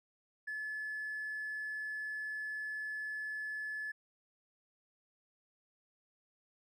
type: tone with hard clipping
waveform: sine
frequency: 1722 Hz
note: A6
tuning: 38 cents flat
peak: -38 dBFS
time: 0.47-3.92 s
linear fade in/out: 10 ms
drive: 1 dB
effects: none